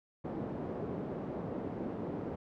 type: band-pass noise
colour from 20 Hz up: pink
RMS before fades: -39 dBFS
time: 0.24-2.36 s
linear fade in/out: 10 ms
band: 170 to 520 Hz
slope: 12 dB/octave
effects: none